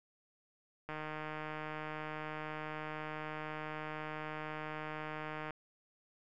click train, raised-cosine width 0.5 ms, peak -27 dBFS, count 712, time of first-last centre 0.89-5.507 s, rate 154 Hz, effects none

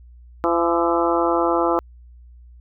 harmonic tone with a mistuned harmonic, 169.9 Hz, F3, 47 cents flat, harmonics 2 / 3 / 4 / 5 / 6 / 7 / 8, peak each -21 / -23 / -24 / -25 / -26 / -26 / -27 dBFS, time 0.44-1.79 s, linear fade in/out 0 ms, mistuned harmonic 8, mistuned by -50 cents, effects added 60 Hz sine -42 dBFS peak until 2.6 s

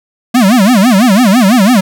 square tone with vibrato, 220 Hz, A3, in tune, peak -5 dBFS, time 0.34-1.81 s, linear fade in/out 10 ms, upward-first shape sine, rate 6 Hz, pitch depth 280 cents each way, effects none

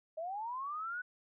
sine linear sweep, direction up, 618 to 1500 Hz, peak -37 dBFS, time 0.17-1.02 s, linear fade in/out 10 ms, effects none

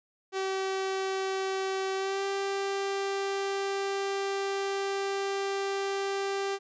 sawtooth tone with pitch glide, 383.6 to 393.7 Hz, G4 to G4, -37 to +8 cents, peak -25 dBFS, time 0.32-6.59 s, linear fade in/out 50 ms, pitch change +45 cents, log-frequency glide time 1.95-2.24 s, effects resampled to 16000 Hz

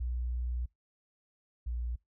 sine tone pair in turn, 60.8 / 59.51 Hz, B1 / A#1, -26 / +36 cents, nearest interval unison, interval 38 cents, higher first, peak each -31 / -32 dBFS, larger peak first, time 0-0.66 / 1.66-1.96 s, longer first, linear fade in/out 10 ms, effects noise-tail reverb RT60 0.2 s tail -25 dB re dry

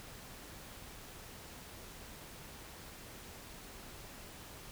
silence, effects pink hiss -51 dBFS RMS until 4.71 s

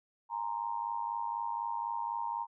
sine tone with amplitude modulation, 932.3 Hz, A#5, in tune, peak -29 dBFS, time 0.29-2.47 s, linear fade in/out 50 ms, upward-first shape sine, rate 104 Hz, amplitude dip 85%, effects none

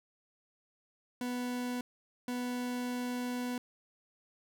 40% pulse tone bursts at uneven times, 246.9 Hz, B3, in tune, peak -33 dBFS, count 2, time 1.21-1.81 / 2.28-3.58 s, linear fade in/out 2 ms, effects none

